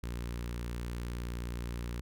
sawtooth tone with notch filter, 59.3 Hz, A#1, 30 cents sharp, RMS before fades -38 dBFS, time 0.03-2.01 s, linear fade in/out 5 ms, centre 700 Hz, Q 1.5, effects none

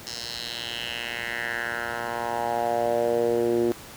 10% pulse tone with band-pass filter sweep, 118.1 Hz, A#2, 23 cents sharp, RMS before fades -27 dBFS, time 0.07-3.72 s, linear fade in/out 0 ms, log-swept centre 5300 to 330 Hz, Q 3.2, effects pink hiss -43 dBFS RMS until 3.96 s + high-pass 60 Hz 12 dB/octave

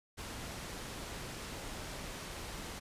pink low-pass noise, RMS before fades -44 dBFS, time 0.17-2.8 s, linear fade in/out 20 ms, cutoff 10000 Hz, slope 12 dB/octave, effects resampled to 32000 Hz

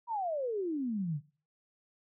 sine exponential sweep, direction down, 979 to 136.5 Hz, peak -31 dBFS, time 0.07-1.21 s, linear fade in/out 50 ms, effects noise-tail reverb RT60 0.4 s tail -20 dB re dry

